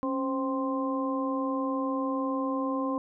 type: harmonic tone with a mistuned harmonic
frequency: 261.6 Hz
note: C4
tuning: in tune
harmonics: 1 / 2 / 3 / 4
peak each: -29 / -33 / -42 / -33 dBFS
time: 0.03-2.98 s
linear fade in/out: 0 ms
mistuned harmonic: 1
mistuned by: +72 cents
effects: none